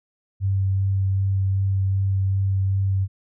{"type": "tone with vibrato", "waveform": "sine", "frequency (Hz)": 96.8, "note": "G2", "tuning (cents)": -21, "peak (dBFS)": -18, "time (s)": [0.4, 3.08], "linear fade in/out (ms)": 50, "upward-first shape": "sine", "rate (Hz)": 2.6, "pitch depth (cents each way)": 11, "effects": []}